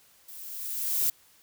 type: noise with level ramp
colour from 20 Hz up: violet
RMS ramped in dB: -45 to -24 dBFS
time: 0.28-1.1 s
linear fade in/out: 5 ms
effects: white hiss -60 dBFS RMS until 1.42 s